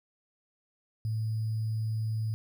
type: tone with sample-and-hold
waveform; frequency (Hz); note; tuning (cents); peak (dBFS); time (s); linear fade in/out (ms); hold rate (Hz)
sine; 110; A2; 0; -28; 1.05-2.34; 0; 4900
effects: none